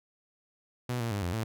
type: tone with pitch steps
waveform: sawtooth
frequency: 123.2 / 116.5 / 101.3 / 87.7 / 112.1 Hz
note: B2 / A#2 / G#2 / F2 / A2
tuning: -4 / -1 / -43 / +8 / +33 cents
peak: -26 dBFS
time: 0.89-1.44 s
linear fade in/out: 5 ms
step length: 110 ms
effects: none